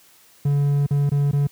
triangle tone with dropouts, 142.8 Hz, D3, 48 cents flat, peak -14 dBFS, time 0.45-1.47 s, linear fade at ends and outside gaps 5 ms, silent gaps 0.864-0.907 / 1.094-1.116 / 1.313-1.33 s, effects white hiss -53 dBFS RMS until 1.51 s + high-pass 60 Hz 12 dB/octave

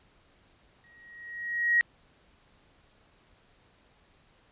sine tone with exponential growth, 1894 Hz, A#6, 27 cents sharp, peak -18 dBFS, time 0.84-1.81 s, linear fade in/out 0 ms, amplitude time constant 210 ms, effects pink hiss -63 dBFS RMS until 4.51 s + resampled to 8000 Hz

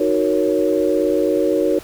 sine chord, D# minor seventh, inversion none, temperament equal, 311.1 / 370 / 466.2 / 554.4 Hz, D#4 / F#4 / A#4 / C#5, 0 / 0 / 0 / 0 cents, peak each -20 dBFS, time 0-1.79 s, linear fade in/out 5 ms, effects pink hiss -40 dBFS RMS until 1.83 s

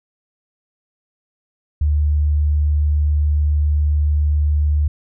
sine tone, 74.4 Hz, D2, 23 cents sharp, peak -13 dBFS, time 1.81-4.88 s, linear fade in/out 5 ms, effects none

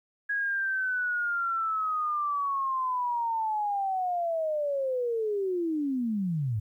sine linear sweep, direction down, 1661.2 to 99.2 Hz, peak -26 dBFS, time 0.29-6.6 s, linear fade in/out 10 ms, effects 11-bit

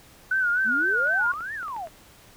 sine tone with vibrato, 1480 Hz, F#6, in tune, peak -20 dBFS, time 0.31-1.32 s, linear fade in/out 5 ms, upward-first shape sine, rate 3.9 Hz, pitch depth 89 cents each way
sine exponential two-way sweep, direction up then down, 207.7 to 1864.7 to 599 Hz, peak -30 dBFS, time 0.64-1.89 s, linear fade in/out 50 ms, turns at 1.54 s
clicks, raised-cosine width 0.5 ms, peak -29 dBFS, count 9, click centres 1.073 / 1.212 / 1.262 / 1.337 / 1.407 / 1.63 / 1.682 / 1.765 / 1.872 s
effects pink hiss -52 dBFS RMS until 2.36 s

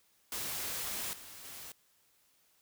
white noise with level steps, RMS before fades -38 / -50 / -47 dBFS, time 0.32-1.72 s, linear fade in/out 2 ms, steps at 1.13 / 1.44 s, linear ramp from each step 2 ms, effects white hiss -70 dBFS RMS until 2.61 s

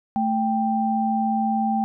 sine tone pair together, 220.8 / 786.8 Hz, A3 / G5, +6 / +6 cents, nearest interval octave + minor seventh, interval 2200 cents, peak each -22 dBFS, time 0.16-1.84 s, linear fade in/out 0 ms, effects none

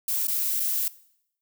violet noise with dropouts, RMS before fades -26 dBFS, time 0.08-0.88 s, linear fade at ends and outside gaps 2 ms, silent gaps 0.271-0.281 / 0.597-0.601 s, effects noise-tail reverb RT60 0.7 s tail -19 dB re dry

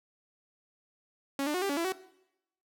sawtooth tone with pitch steps, 276.5 / 298.2 / 363.8 / 395.5 / 284 / 335.6 / 375.6 Hz, C#4 / D4 / F#4 / G4 / C#4 / E4 / F#4, -4 / +27 / -29 / +15 / +42 / +31 / +26 cents, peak -25 dBFS, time 1.39-1.922 s, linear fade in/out 2 ms, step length 76 ms, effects noise-tail reverb RT60 0.8 s tail -18 dB re dry

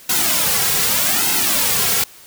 white noise with flanger, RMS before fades -17 dBFS, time 0.09-2.04 s, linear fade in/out 5 ms, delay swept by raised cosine 1.7 to 3.4 ms, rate 0.83 Hz, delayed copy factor -0.85, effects white hiss -43 dBFS RMS until 2.26 s

